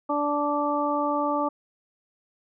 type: harmonic tone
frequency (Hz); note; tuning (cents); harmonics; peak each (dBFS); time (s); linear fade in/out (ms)
291.9; D4; -10; 1 / 2 / 3 / 4; -28 / -28 / -28 / -28; 0.09-1.49; 10
effects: none